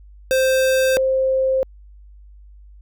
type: tone pair in turn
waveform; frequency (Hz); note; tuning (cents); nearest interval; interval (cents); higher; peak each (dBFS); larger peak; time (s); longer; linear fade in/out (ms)
square / sine; 523.3 / 526.6; C5 / C5; 0 / +11; unison; 11; second; -15; neither; 0.31-0.97 / 0.97-1.63; neither; 0
effects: added 50 Hz sine -41 dBFS peak until 2.81 s